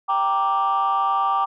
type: chord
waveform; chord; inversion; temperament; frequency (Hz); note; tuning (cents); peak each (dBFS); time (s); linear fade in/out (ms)
sine; G minor; none; equal; 784 / 932.3 / 1174.7; G5 / Bb5 / D6; 0 / 0 / 0; -21 / -24 / -19; 0.08-1.46; 20
effects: tanh soft clip ceiling -13 dBFS